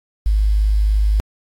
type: tone with quantisation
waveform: sine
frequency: 51.91 Hz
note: G#1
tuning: in tune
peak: -12 dBFS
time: 0.26-1.2 s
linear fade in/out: 0 ms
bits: 7
effects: AAC 48 kbps